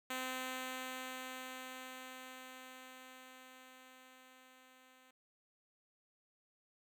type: tone with level ramp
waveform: 5% pulse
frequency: 257.7 Hz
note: C4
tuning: 26 cents flat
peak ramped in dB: -27 to -52 dBFS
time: 0.1-5.11 s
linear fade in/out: 5 ms
effects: none